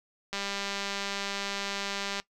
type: click train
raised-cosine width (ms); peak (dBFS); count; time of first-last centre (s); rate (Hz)
0.2; -16; 373; 0.33-2.199; 199
effects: noise-tail reverb RT60 0.1 s tail -19 dB re dry